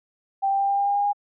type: tone with pitch steps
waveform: sine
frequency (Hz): 784 / 788.5 / 793.1 / 797.7 / 802.3 / 807 / 811.6 / 816.3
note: G5 / G5 / G5 / G5 / G5 / G#5 / G#5 / G#5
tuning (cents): 0 / +10 / +20 / +30 / +40 / -50 / -40 / -30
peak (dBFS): -19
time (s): 0.42-1.132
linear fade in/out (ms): 20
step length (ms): 89
effects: none